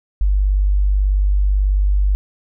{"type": "tone", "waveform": "sine", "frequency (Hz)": 49.14, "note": "G1", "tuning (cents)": 5, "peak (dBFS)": -12, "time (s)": [0.21, 2.15], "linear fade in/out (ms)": 0, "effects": []}